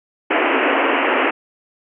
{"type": "band-pass noise", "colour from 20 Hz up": "pink", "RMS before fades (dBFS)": -17, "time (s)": [0.3, 1.31], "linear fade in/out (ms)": 10, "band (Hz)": [260, 2900], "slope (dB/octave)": 96, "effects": []}